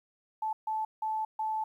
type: tone bursts at uneven times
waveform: sine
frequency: 872 Hz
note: A5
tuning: 16 cents flat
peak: -29 dBFS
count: 4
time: 0.42-0.53 / 0.67-0.85 / 1.02-1.25 / 1.39-1.64 s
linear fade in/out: 5 ms
effects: 11-bit